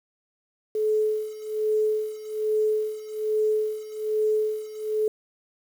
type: tone with tremolo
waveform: sine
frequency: 430 Hz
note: A4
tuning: 40 cents flat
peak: -19 dBFS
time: 0.75-5.08 s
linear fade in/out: 2 ms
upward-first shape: sine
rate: 1.2 Hz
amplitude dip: 85%
effects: 8-bit